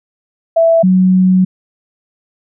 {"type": "tone pair in turn", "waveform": "sine", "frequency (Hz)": [661, 185.49], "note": ["E5", "F#3"], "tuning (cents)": [5, 5], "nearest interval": "octave + minor seventh", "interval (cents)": 2200, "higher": "first", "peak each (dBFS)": -6, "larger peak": "neither", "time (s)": [[0.56, 0.83], [0.83, 1.45]], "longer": "second", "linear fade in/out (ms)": 10, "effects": []}